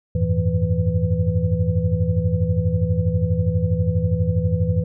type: tone cluster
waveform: sine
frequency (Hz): 84.9 / 97.2 / 109.5 / 165 / 498.9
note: F2 / G2 / A2 / E3 / B4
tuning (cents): -48 / -14 / -8 / +2 / +17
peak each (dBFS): -23 / -22 / -24 / -22 / -28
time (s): 0.15-4.84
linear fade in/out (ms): 5
effects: none